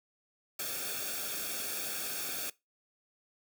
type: noise with comb filter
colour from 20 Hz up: white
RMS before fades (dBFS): -37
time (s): 0.59-2.5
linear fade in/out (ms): 5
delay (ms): 1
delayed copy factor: -0.75
effects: noise-tail reverb RT60 0.2 s tail -20 dB re dry